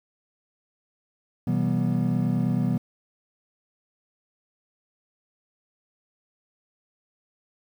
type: tone cluster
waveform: triangle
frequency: 126.6 / 163.8 / 192.7 / 242.8 Hz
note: B2 / E3 / G3 / B3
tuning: +43 / -11 / -29 / -29 cents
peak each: -25 dBFS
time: 1.47-2.78 s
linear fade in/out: 5 ms
effects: 9-bit